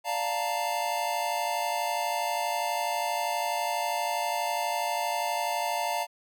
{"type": "chord", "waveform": "square", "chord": "Bb major seventh", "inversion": "first", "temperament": "equal", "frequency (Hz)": [587.3, 698.5, 880, 932.3], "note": ["D5", "F5", "A5", "Bb5"], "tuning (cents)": [0, 0, 0, 0], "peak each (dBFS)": [-37, -32, -33, -34], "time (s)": [0.04, 6.07], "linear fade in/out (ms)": 50, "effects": []}